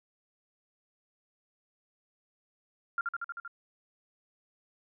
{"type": "tone with echo", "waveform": "sine", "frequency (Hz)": 1391, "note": "F6", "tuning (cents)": -7, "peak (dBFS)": -27, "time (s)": [2.98, 3.01], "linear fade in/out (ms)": 2, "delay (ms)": 78, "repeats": 6, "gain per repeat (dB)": -2, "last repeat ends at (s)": 3.478, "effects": []}